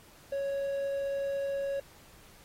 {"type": "tone", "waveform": "triangle", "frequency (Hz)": 554.4, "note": "C#5", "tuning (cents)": 0, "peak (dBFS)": -28, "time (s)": [0.32, 1.8], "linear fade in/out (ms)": 5, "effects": ["pink hiss -57 dBFS RMS until 2.44 s", "AAC 48 kbps"]}